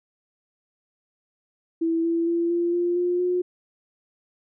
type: tone with pitch steps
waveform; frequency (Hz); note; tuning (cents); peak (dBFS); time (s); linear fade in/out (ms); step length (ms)
sine; 329.6 / 334.4 / 339.3 / 344.2 / 349.2 / 354.3 / 359.4; E4 / E4 / F4 / F4 / F4 / F4 / F4; 0 / +25 / -50 / -25 / 0 / +25 / +50; -20; 1.81-3.42; 10; 230
effects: none